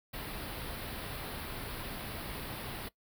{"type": "band-stop noise", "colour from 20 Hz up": "pink", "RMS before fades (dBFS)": -41, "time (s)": [0.13, 2.89], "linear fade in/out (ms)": 10, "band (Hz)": [4800, 9600], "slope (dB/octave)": 48, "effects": ["noise-tail reverb RT60 0.1 s tail -19 dB re dry"]}